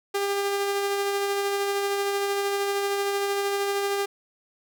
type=tone with tremolo; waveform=sawtooth; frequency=400 Hz; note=G4; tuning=35 cents sharp; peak=-19 dBFS; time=0.14-4.06 s; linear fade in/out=10 ms; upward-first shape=sine; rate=13 Hz; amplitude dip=25%; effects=none